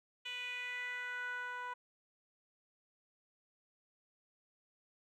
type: tone with band-pass filter sweep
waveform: 10% pulse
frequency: 493.9 Hz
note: B4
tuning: in tune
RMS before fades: -42 dBFS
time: 0.25-1.74 s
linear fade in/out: 10 ms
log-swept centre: 2900 to 1100 Hz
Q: 3.8
effects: none